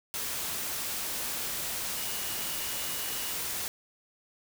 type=tone in noise; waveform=sine; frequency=2900 Hz; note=F#7; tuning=35 cents flat; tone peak=-44 dBFS; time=1.98-3.33 s; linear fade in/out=0 ms; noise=white; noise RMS=-34 dBFS; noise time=0.14-3.68 s; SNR=-13 dB; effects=none